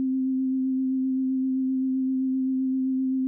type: tone with vibrato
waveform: sine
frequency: 261.9 Hz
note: C4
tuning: 2 cents sharp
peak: -22 dBFS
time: 0-3.27 s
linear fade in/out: 0 ms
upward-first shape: sine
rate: 7.7 Hz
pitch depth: 15 cents each way
effects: none